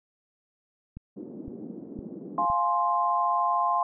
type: click train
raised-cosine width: 5 ms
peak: -27 dBFS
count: 4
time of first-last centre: 0.97-2.501 s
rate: 1.96 Hz
type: band-pass noise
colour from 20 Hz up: white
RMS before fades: -40 dBFS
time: 1.16-2.46 s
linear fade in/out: 10 ms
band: 200 to 340 Hz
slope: 24 dB/octave
type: chord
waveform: sine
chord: F minor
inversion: none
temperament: just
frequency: 698.5 / 838.1 / 1047.7 Hz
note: F5 / Ab5 / C6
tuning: 0 / +16 / +2 cents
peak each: -28 / -29 / -24 dBFS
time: 2.38-3.83 s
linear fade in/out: 2 ms
effects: none